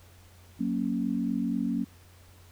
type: chord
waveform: sine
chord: F# major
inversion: none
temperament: equal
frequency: 185 / 233.1 / 277.2 Hz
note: F#3 / A#3 / C#4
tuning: 0 / 0 / 0 cents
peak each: -32 / -29 / -31 dBFS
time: 0.59-1.85 s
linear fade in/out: 20 ms
effects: added 89 Hz sine -53 dBFS peak until 2.51 s + pink hiss -58 dBFS RMS until 2.51 s